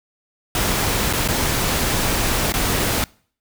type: noise with dropouts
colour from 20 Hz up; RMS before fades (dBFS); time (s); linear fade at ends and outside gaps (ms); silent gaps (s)
pink; -20; 0.55-3.04; 1; 1.128-1.134 / 1.277-1.286 / 2.522-2.539
effects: noise-tail reverb RT60 0.5 s tail -25 dB re dry